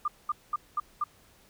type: tone bursts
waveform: sine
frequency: 1200 Hz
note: D6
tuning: 37 cents sharp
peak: -25 dBFS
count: 5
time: 0.05-1.04 s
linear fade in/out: 5 ms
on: 30 ms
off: 210 ms
effects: pink hiss -60 dBFS RMS until 1.49 s